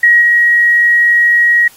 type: tone with level steps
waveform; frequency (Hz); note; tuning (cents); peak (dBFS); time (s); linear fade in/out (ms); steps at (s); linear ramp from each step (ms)
sine; 1898; A#6; +31; -4 / -6; 0.03-1.68; 5; 0.21; 10
effects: white hiss -42 dBFS RMS until 1.76 s + AAC 48 kbps